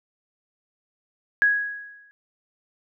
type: tone with exponential decay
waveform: sine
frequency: 1661.2 Hz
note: G#6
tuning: in tune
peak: -13 dBFS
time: 1.42-2.11 s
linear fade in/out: 0 ms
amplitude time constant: 150 ms
effects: none